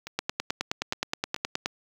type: two click trains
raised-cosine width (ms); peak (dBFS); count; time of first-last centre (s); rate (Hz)
0.2; -9 / -20; 15 / 4; 0.19-1.659 / 0.07-1.363; 9.53 / 2.32
effects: high-pass 100 Hz 12 dB/octave + 7-bit